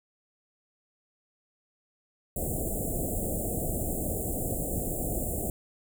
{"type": "band-stop noise", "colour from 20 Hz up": "pink", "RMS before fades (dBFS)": -31, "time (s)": [2.36, 5.5], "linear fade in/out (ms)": 2, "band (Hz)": [740, 7300], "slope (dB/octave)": 96, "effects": []}